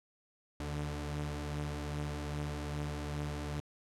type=tone pair together; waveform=sawtooth; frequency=74.66 / 146.83 Hz; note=D2 / D3; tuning=+29 / 0 cents; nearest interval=octave; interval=1171 cents; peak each=-35 / -35 dBFS; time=0.6-3.6 s; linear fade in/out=0 ms; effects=low-pass 10000 Hz 12 dB/octave